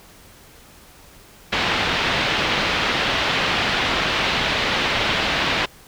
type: low-pass noise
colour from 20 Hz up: white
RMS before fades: -21 dBFS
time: 1.52-5.66 s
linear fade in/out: 10 ms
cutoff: 3600 Hz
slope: 24 dB/octave
effects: pink hiss -47 dBFS RMS until 5.87 s